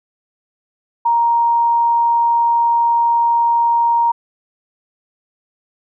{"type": "tone", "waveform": "sine", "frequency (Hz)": 936, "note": "A#5", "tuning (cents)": 7, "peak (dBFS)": -11, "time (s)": [1.05, 4.12], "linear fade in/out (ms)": 10, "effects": []}